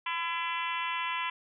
harmonic tone, 336.5 Hz, E4, 36 cents sharp, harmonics 3 / 4 / 5 / 6 / 7 / 8 / 9 / 10, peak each -33 / -42 / -42 / -39 / -39 / -39 / -42 / -45 dBFS, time 0.06-1.3 s, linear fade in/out 5 ms, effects none

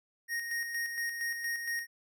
square tone with tremolo, 1864.7 Hz, A#6, in tune, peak -32 dBFS, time 0.28-1.87 s, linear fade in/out 50 ms, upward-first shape square, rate 4.3 Hz, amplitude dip 45%, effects none

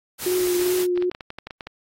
white noise, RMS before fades -30 dBFS, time 0.18-0.87 s, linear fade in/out 50 ms
sine tone with vibrato, 360 Hz, F#4, 47 cents flat, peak -19 dBFS, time 0.26-1.1 s, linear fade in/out 5 ms, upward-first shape triangle, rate 2.5 Hz, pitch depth 27 cents each way
clicks, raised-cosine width 0.3 ms, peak -18 dBFS, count 11, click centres 0.976 / 1.024 / 1.115 / 1.149 / 1.208 / 1.304 / 1.386 / 1.47 / 1.508 / 1.608 / 1.67 s
effects AAC 48 kbps

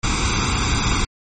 pink noise with comb filter, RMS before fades -19 dBFS, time 0.03-1.05 s, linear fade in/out 10 ms, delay 0.83 ms, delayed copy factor +0.8, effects MP3 32 kbps

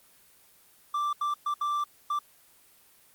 triangle tone bursts at uneven times, 1174.7 Hz, D6, in tune, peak -24 dBFS, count 5, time 0.94-1.13 / 1.21-1.34 / 1.46-1.54 / 1.61-1.84 / 2.1-2.19 s, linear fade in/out 5 ms, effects white hiss -59 dBFS RMS until 3.14 s + Opus 24 kbps

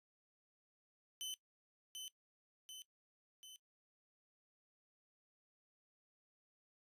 sawtooth tone with echo, 3041 Hz, F#7, 47 cents sharp, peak -39 dBFS, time 1.21-1.34 s, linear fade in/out 0 ms, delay 740 ms, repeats 3, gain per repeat -4 dB, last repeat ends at 3.56 s, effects noise-tail reverb RT60 0.1 s tail -18 dB re dry + resampled to 32000 Hz

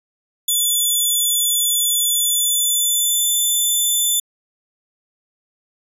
5% pulse tone with pitch glide, 3470 to 3514 Hz, A7 to A7, -25 to -3 cents, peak -8 dBFS, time 0.48-4.2 s, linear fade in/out 5 ms, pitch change +22 cents, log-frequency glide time 2.06-3.27 s, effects resampled to 32000 Hz

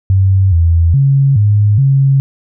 sine tone with pitch steps, 95.8 / 83.6 / 137.6 / 103.9 / 136.6 Hz, G2 / E2 / C#3 / G#2 / C#3, -39 / +25 / -12 / +1 / -25 cents, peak -6 dBFS, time 0.1-2.2 s, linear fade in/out 0 ms, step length 420 ms, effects none

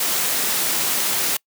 white noise, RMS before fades -21 dBFS, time 0-1.37 s, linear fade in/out 5 ms, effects noise-tail reverb RT60 0.1 s tail -26 dB re dry + high-pass 150 Hz 12 dB/octave

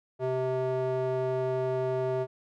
square tone with band-pass filter, 129.4 Hz, C3, 19 cents flat, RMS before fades -29 dBFS, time 0.19-2.27 s, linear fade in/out 50 ms, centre 520 Hz, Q 3.2, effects none

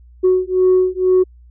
sine beating tone pair, 368.7 / 370.8 Hz, F#4 / F#4, -6 / +4 cents, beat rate 2.1 Hz, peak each -13 dBFS, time 0.23-1.24 s, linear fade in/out 20 ms, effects tanh soft clip ceiling -6 dBFS + added 60 Hz sine -41 dBFS peak until 1.5 s

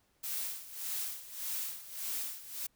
blue noise with tremolo, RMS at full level -36 dBFS, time 0.23-2.67 s, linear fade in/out 10 ms, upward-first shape sine, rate 1.7 Hz, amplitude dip 80%, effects pink hiss -73 dBFS RMS until 2.75 s

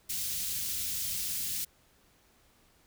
white band-stop noise, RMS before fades -34 dBFS, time 0.09-1.65 s, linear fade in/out 10 ms, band 160 to 3400 Hz, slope 12 dB/octave, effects pink hiss -65 dBFS RMS until 2.86 s

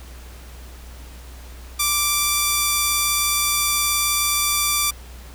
5% pulse tone with vibrato, 1173 Hz, D6, 2 cents flat, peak -6 dBFS, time 1.79-4.91 s, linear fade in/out 10 ms, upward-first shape triangle, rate 19 Hz, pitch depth 11 cents each way, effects added 61 Hz sine -37 dBFS peak until 5.34 s + pink hiss -45 dBFS RMS until 5.34 s

